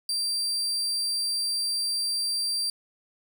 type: tone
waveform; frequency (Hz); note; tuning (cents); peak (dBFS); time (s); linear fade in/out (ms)
35% pulse; 4705; D8; +2; -24; 0.09-2.7; 2
effects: none